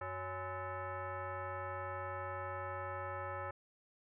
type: tone with frequency modulation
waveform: sine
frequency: 370 Hz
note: F#4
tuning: in tune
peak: -39 dBFS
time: 0.01-3.51 s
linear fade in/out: 5 ms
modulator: 464 Hz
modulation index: 2.9
effects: none